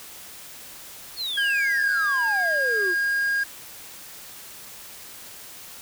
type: exponential sweep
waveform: triangle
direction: down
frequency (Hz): 4441 to 337.3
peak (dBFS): -25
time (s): 1.16-2.95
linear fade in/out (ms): 50
type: tone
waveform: triangle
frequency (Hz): 1625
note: G#6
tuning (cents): -38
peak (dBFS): -19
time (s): 1.37-3.44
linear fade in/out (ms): 10
effects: white hiss -42 dBFS RMS until 5.81 s